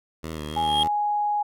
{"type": "tone with vibrato", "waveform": "10% pulse", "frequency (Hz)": 77.78, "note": "D#2", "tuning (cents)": 0, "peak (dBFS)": -23, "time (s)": [0.23, 0.88], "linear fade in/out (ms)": 10, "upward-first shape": "sine", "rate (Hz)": 3.4, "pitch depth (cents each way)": 68}
{"type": "tone with exponential growth", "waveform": "triangle", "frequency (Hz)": 3249, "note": "G#7", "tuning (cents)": -39, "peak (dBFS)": -17, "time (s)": [0.27, 0.83], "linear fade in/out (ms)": 1, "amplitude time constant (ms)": 120}
{"type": "tone", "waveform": "sine", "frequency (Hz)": 831, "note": "G#5", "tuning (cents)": 1, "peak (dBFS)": -21, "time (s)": [0.56, 1.43], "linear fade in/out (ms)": 10}
{"effects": []}